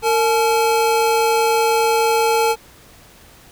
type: tone pair together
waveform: square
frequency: 457.5 / 856.2 Hz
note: A#4 / A5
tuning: -32 / -47 cents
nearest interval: major seventh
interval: 1085 cents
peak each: -17 / -18 dBFS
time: 0.02-2.56 s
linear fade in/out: 50 ms
effects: pink hiss -46 dBFS RMS until 3.51 s